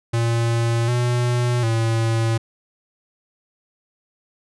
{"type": "tone with pitch steps", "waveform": "square", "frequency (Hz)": [116.4, 121.9, 113.7], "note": ["A#2", "B2", "A#2"], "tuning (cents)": [-2, -22, -43], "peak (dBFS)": -18, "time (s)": [0.13, 2.38], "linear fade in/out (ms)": 10, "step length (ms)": 750, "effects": ["resampled to 24000 Hz"]}